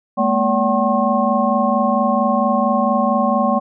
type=tone cluster; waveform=sine; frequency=212 / 236.4 / 571 / 760 / 1075 Hz; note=G#3 / A#3 / D5 / F#5 / C6; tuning=+36 / +24 / -49 / +46 / +47 cents; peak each=-20 dBFS; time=0.17-3.6 s; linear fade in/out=20 ms; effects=none